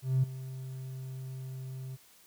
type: tone with ADSR envelope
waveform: triangle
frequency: 130.8 Hz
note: C3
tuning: in tune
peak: -18 dBFS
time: 0.02-1.97 s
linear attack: 210 ms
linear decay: 12 ms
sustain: -18 dB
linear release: 27 ms
effects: tanh soft clip ceiling -20 dBFS + white hiss -60 dBFS RMS until 2.26 s